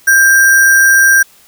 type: tone with sample-and-hold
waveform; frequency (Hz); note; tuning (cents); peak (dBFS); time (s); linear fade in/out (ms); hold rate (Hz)
sine; 1586; G6; +20; -4; 0.07-1.23; 10; 7350
effects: white hiss -45 dBFS RMS until 1.47 s